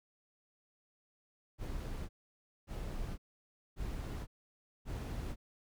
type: noise bursts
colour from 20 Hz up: brown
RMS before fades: -40 dBFS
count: 4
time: 1.58-5.36 s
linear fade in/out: 50 ms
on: 510 ms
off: 580 ms
effects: none